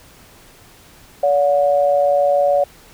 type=tone pair together; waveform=sine; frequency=571 / 723.8 Hz; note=D5 / F#5; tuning=-49 / -38 cents; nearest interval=major third; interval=411 cents; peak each=-13 / -18 dBFS; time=1.23-2.64 s; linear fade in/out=5 ms; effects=pink hiss -46 dBFS RMS until 2.93 s